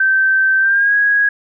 sine tone with pitch glide, 1552 to 1653.8 Hz, G6 to G#6, -18 to -8 cents, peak -10 dBFS, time 0-1.29 s, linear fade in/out 5 ms, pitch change +110 cents, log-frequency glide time 0.59-0.94 s, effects none

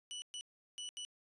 sawtooth tone bursts at uneven times, 2960 Hz, F#7, in tune, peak -39 dBFS, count 4, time 0.11-0.22 / 0.34-0.41 / 0.78-0.89 / 0.97-1.05 s, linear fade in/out 0 ms, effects resampled to 24000 Hz

